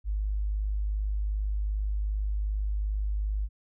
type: tone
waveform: sine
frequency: 51.3 Hz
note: G#1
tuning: 21 cents flat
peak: -26 dBFS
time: 0.04-3.49 s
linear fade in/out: 50 ms
effects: none